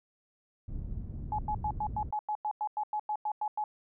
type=low-pass noise; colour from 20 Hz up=pink; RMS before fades=-38 dBFS; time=0.68-2.11 s; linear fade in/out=10 ms; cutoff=150 Hz; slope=12 dB/octave
type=tone bursts; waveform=sine; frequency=847 Hz; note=G#5; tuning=34 cents sharp; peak=-29 dBFS; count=15; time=1.32-3.64 s; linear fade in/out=2 ms; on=66 ms; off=95 ms
effects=none